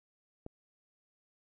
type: click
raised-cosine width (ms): 2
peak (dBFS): -29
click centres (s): 0.464
effects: none